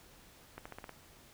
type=accelerating click train; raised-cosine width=0.5 ms; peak=-29 dBFS; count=6; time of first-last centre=0.58-0.893 s; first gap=75 ms; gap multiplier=0.91; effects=pink hiss -59 dBFS RMS until 1.33 s